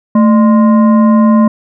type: tone with frequency modulation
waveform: sine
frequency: 220 Hz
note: A3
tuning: in tune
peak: -4 dBFS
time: 0.15-1.48 s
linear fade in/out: 5 ms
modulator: 822 Hz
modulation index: 0.51
effects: none